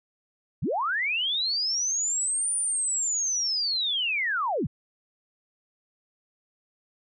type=linear two-way sweep; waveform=sine; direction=up then down; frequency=81.3 to 9460 to 81.3 Hz; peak=-24 dBFS; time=0.62-4.67 s; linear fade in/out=10 ms; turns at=2.56 s; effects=none